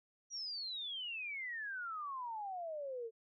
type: exponential sweep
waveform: sine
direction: down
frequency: 5830 to 440 Hz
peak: -40 dBFS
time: 0.3-3.11 s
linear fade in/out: 50 ms
effects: none